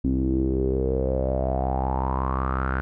sawtooth tone with low-pass filter sweep, 65.41 Hz, C2, in tune, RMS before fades -24 dBFS, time 0.04-2.81 s, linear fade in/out 0 ms, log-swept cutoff 270 to 1500 Hz, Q 7.4, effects none

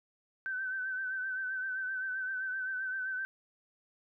sine tone with vibrato, 1532 Hz, G6, 40 cents flat, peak -33 dBFS, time 0.46-3.25 s, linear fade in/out 0 ms, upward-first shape triangle, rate 7.7 Hz, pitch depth 49 cents each way, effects none

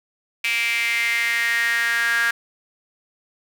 sawtooth tone with high-pass filter sweep, 233.1 Hz, A#3, in tune, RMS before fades -21 dBFS, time 0.44-2.31 s, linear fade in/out 5 ms, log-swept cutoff 2400 to 1600 Hz, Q 7.9, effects none

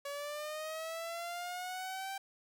sawtooth linear sweep, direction up, 563 to 784 Hz, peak -35 dBFS, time 0.05-2.18 s, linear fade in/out 5 ms, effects none

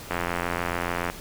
click train, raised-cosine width 0.5 ms, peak -11 dBFS, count 87, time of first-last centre 0.11-1.1 s, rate 86.9 Hz, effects pink hiss -41 dBFS RMS until 1.2 s

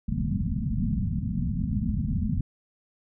white low-pass noise, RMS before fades -27 dBFS, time 0.08-2.41 s, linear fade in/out 5 ms, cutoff 240 Hz, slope 96 dB/octave, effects none

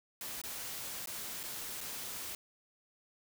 white noise with dropouts, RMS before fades -42 dBFS, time 0.21-2.35 s, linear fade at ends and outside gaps 2 ms, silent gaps 0.416-0.437 / 1.059-1.072 / 1.432-1.436 / 1.807-1.811 s, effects none

